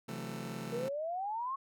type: chord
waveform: sawtooth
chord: F# half-diminished seventh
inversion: second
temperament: just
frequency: 133.2 / 166.5 / 185 / 222 Hz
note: C3 / E3 / F#3 / A3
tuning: +31 / +18 / 0 / +16 cents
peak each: -41 / -41 / -43 / -39 dBFS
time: 0.08-0.89 s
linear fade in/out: 10 ms
type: exponential sweep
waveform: sine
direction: up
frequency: 456.5 to 1108.7 Hz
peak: -34 dBFS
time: 0.72-1.56 s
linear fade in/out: 10 ms
effects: none